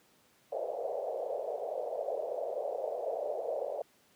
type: band-pass noise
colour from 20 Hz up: white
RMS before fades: -36 dBFS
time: 0.52-3.82 s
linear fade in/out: 5 ms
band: 470 to 660 Hz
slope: 48 dB/octave
effects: pink hiss -66 dBFS RMS until 4.15 s + high-pass 150 Hz 12 dB/octave